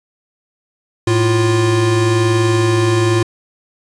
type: tone pair together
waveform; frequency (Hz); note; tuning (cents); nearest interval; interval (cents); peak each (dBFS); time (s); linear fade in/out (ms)
square; 109.42 / 349.2; A2 / F4; -9 / 0; octave + minor sixth; 2009; -15; 1.07-3.23; 5
effects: resampled to 22050 Hz